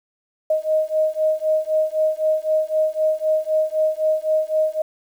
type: beating tone pair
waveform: sine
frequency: 622.3 / 626.2 Hz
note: D#5 / D#5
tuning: 0 / +11 cents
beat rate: 3.9 Hz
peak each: -20 dBFS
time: 0.5-4.82 s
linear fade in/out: 5 ms
effects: 8-bit